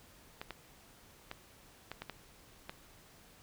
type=clicks; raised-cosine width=0.3 ms; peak=-25 dBFS; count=7; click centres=0.415 / 0.507 / 1.314 / 1.916 / 2.02 / 2.097 / 2.695 s; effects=pink hiss -60 dBFS RMS until 3.42 s